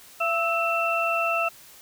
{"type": "tone cluster", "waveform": "sine", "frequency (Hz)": [675, 1310, 2689], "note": ["E5", "E6", "E7"], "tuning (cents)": [41, -11, 34], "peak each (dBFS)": -26, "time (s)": [0.2, 1.49], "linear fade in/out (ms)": 10, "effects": ["white hiss -49 dBFS RMS until 1.81 s"]}